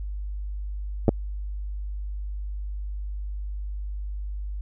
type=clicks; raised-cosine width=2 ms; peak=-5 dBFS; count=2; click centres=1.082 / 1.091 s; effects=added 50 Hz sine -29 dBFS peak until 4.61 s